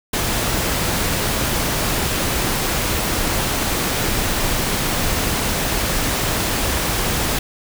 pink noise, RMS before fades -20 dBFS, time 0.13-7.39 s, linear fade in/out 5 ms, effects none

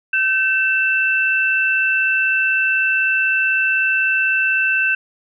sine tone pair together, 1541.2 / 2664 Hz, G6 / E7, -30 / +18 cents, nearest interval major sixth, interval 948 cents, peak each -17 dBFS, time 0.13-4.95 s, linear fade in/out 5 ms, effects none

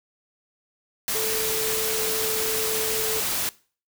sine tone in noise, 440 Hz, A4, in tune, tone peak -28 dBFS, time 1.15-3.2 s, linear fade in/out 0 ms, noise white, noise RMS -26 dBFS, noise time 1.08-3.49 s, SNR -5 dB, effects noise-tail reverb RT60 0.4 s tail -21 dB re dry

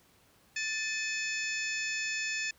harmonic tone with a mistuned harmonic, 880 Hz, A5, in tune, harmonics 2 / 3 / 4 / 5 / 6 / 7 / 8, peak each -36 / -35 / -46 / -45 / -41 / -47 / -41 dBFS, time 0.56-2.51 s, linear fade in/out 5 ms, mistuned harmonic 3, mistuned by -67 cents, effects pink hiss -64 dBFS RMS until 2.58 s + high-pass 60 Hz 12 dB/octave

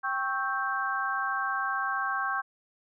harmonic tone with a mistuned harmonic, 261.6 Hz, C4, in tune, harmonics 3 / 4 / 5 / 6, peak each -35 / -31 / -36 / -31 dBFS, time 0.03-2.42 s, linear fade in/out 20 ms, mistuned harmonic 4, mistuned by +87 cents, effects none

